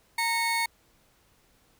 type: tone pair together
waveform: 35% pulse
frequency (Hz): 924 / 2198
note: A#5 / C#7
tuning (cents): -16 / -15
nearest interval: octave + minor third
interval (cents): 1501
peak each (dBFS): -26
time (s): 0.18-0.66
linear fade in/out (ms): 5
effects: pink hiss -64 dBFS RMS until 1.79 s